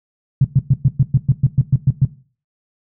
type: tone bursts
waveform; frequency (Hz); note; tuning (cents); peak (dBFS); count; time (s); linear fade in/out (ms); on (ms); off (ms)
sine; 135.2; C#3; -43; -7; 12; 0.41-2.052; 5; 36; 110
effects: noise-tail reverb RT60 0.4 s tail -17 dB re dry